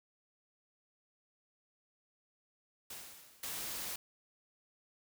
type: noise with exponential decay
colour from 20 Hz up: white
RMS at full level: -45 dBFS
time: 2.9-3.96 s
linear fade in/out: 5 ms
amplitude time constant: 230 ms
type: noise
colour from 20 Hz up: white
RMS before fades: -41 dBFS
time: 3.43-3.96 s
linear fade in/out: 5 ms
effects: none